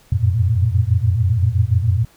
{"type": "tone cluster", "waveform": "sine", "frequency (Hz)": [87.2, 93.3, 110.8, 118.2], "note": ["F2", "F#2", "A2", "A#2"], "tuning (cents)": [-2, 15, 13, 24], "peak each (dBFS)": -19, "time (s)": [0.12, 2.05], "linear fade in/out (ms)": 5, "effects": ["pink hiss -52 dBFS RMS until 2.16 s"]}